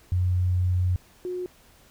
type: tone pair in turn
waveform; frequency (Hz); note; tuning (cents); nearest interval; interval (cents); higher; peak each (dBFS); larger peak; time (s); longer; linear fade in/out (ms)
sine; 90.5 / 362; F#2 / F#4; -38 / -38; 2 octaves; 2400; second; -20 / -28; first; 0.12-0.96 / 1.25-1.46; first; 0
effects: pink hiss -56 dBFS RMS until 1.9 s